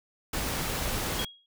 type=noise; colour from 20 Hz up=pink; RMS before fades=-31 dBFS; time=0.33-1.25 s; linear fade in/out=5 ms
type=tone with exponential decay; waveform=sine; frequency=3292 Hz; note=G#7; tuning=16 cents flat; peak=-29 dBFS; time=1.19-1.46 s; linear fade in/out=2 ms; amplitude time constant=58 ms
effects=none